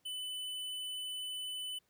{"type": "tone", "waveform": "square", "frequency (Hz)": 3004, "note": "F#7", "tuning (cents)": 26, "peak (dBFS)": -39, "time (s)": [0.05, 1.79], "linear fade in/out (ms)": 10, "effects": ["pink hiss -75 dBFS RMS until 1.89 s", "high-pass 80 Hz 12 dB/octave"]}